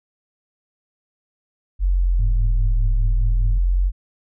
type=exponential two-way sweep; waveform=sine; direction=down then up; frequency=46.3 to 38.89 to 46.3 Hz; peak=-14 dBFS; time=1.79-3.92 s; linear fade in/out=50 ms; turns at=2.89 s
type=tone with tremolo; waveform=sine; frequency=103.83 Hz; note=G#2; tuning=in tune; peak=-21 dBFS; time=2.19-3.58 s; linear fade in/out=5 ms; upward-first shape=triangle; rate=4.9 Hz; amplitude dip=70%
effects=tanh soft clip ceiling -7 dBFS